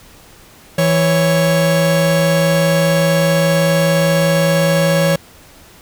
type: tone pair together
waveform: 45% pulse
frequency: 164.82 / 554.4 Hz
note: E3 / C#5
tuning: 0 / 0 cents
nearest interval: octave + major sixth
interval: 2100 cents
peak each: -14 dBFS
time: 0.78-5.16 s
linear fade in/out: 5 ms
effects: pink hiss -43 dBFS RMS until 5.81 s